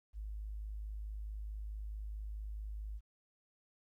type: tone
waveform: sine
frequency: 52.3 Hz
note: G#1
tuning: 13 cents sharp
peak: -40 dBFS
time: 0.13-3.01 s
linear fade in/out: 50 ms
effects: 13-bit